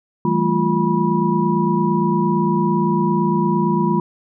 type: tone cluster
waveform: sine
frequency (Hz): 163.3 / 192.2 / 220.9 / 348.5 / 975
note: E3 / G3 / A3 / F4 / B5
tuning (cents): -16 / -34 / +7 / -4 / -23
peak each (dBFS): -21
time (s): 0.25-4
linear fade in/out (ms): 2
effects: none